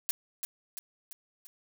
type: noise with echo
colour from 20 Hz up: blue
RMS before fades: -30 dBFS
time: 0.09-0.11 s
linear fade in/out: 0 ms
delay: 340 ms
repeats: 4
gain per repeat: -5 dB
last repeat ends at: 1.47 s
effects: none